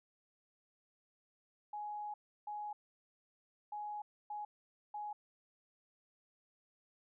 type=tone bursts at uneven times; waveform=sine; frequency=836 Hz; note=G#5; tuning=11 cents sharp; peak=-40 dBFS; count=5; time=1.73-2.14 / 2.47-2.73 / 3.72-4.02 / 4.3-4.45 / 4.94-5.13 s; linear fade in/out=5 ms; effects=none